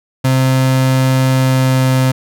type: tone with pitch glide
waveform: 35% pulse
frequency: 131 to 130.17 Hz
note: C3 to C3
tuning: +2 to -9 cents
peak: -8 dBFS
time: 0.24-2.12 s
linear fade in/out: 10 ms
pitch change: -11 cents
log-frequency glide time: 1.3-1.99 s
effects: none